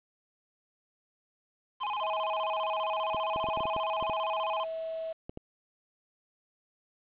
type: tone with vibrato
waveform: square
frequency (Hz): 932.3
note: A#5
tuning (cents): 0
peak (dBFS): -31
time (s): 1.8-4.65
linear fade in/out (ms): 20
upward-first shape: square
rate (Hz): 15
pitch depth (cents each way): 190
type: tone with pitch glide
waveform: sine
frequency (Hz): 642 to 648.3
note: E5 to E5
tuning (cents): -46 to -29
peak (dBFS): -33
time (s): 2.01-5.13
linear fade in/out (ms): 10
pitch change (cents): +17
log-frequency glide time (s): 2.86-3.4
type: clicks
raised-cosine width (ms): 2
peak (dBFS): -26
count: 12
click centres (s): 3.146 / 3.361 / 3.442 / 3.487 / 3.574 / 3.606 / 3.655 / 3.764 / 4.026 / 4.097 / 5.295 / 5.374
effects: resampled to 8000 Hz + 9-bit